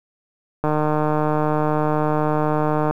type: click train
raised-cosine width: 1 ms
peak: -7 dBFS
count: 346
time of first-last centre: 0.64-2.91 s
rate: 152 Hz
effects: 8-bit